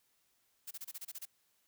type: noise bursts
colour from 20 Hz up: blue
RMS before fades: -44 dBFS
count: 9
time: 0.67-1.255 s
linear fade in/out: 10 ms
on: 41 ms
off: 27 ms
effects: white hiss -75 dBFS RMS until 1.67 s